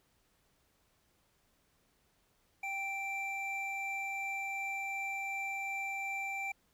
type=tone pair together; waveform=triangle; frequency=783.9 / 2349 Hz; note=G5 / D7; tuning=0 / 0 cents; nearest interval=octave + perfect fifth; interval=1900 cents; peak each=-39 / -35 dBFS; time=2.63-6.52 s; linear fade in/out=5 ms; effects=pink hiss -73 dBFS RMS until 6.73 s